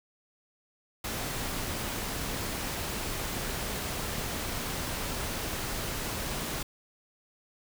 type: noise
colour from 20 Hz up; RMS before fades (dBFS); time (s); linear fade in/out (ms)
pink; -34; 1.04-6.63; 5
effects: none